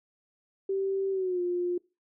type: tone with pitch glide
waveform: sine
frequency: 388.3 to 354 Hz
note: G4 to F4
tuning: -16 to +23 cents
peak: -26 dBFS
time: 0.69-1.78 s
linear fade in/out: 5 ms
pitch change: -161 cents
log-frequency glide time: 1.11-1.41 s
effects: noise-tail reverb RT60 0.3 s tail -24 dB re dry